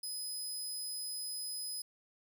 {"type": "tone", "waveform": "20% pulse", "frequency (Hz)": 5040, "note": "D#8", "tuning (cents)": 21, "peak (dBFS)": -33, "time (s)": [0.03, 1.82], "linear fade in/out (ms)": 5, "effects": []}